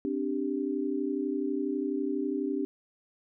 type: chord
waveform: sine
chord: C suspended second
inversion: none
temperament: equal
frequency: 261.6 / 293.7 / 392 Hz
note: C4 / D4 / G4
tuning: 0 / 0 / 0 cents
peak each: -33 / -31 / -33 dBFS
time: 0.05-2.65 s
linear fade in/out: 0 ms
effects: none